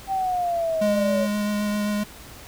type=exponential sweep; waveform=sine; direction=down; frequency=784 to 554.4 Hz; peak=-21 dBFS; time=0.07-1.28 s; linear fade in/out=50 ms
type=tone with vibrato; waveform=square; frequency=207.7 Hz; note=G#3; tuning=in tune; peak=-23 dBFS; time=0.81-2.04 s; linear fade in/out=10 ms; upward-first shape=sine; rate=7.6 Hz; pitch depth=12 cents each way
effects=pink hiss -43 dBFS RMS until 2.47 s